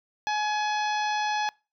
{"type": "harmonic tone", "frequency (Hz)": 844, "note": "G#5", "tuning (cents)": 28, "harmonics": [1, 2, 3, 4, 5, 6, 7], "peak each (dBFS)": [-26, -32, -36, -38, -40, -42, -43], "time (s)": [0.27, 1.49], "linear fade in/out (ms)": 0, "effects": ["noise-tail reverb RT60 0.3 s tail -25 dB re dry"]}